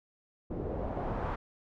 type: noise with low-pass filter sweep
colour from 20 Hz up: pink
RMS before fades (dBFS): -35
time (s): 0.5-1.36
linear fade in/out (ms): 10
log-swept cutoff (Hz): 430 to 1200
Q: 1.5
effects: none